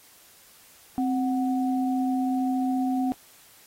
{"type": "tone pair together", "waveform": "sine", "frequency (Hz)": [260.9, 740], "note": ["C4", "F#5"], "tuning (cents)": [-5, 0], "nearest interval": "octave + tritone", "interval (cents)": 1805, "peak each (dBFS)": [-23, -30], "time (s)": [0.98, 3.12], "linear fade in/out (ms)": 0, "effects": ["white hiss -54 dBFS RMS until 3.66 s", "AAC 48 kbps"]}